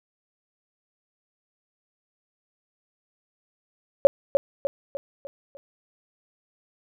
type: tone with echo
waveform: sine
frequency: 557 Hz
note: C#5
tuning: 8 cents sharp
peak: -6 dBFS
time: 4.05-4.07 s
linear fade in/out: 0 ms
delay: 300 ms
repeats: 5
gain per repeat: -7 dB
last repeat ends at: 5.57 s
effects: none